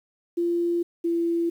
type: tone pair in turn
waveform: sine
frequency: 343.8 / 337.9 Hz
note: F4 / E4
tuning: -27 / +43 cents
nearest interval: unison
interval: 30 cents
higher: first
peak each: -21 dBFS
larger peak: neither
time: 0.37-0.83 / 1.04-1.5 s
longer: neither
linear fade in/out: 10 ms
effects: 9-bit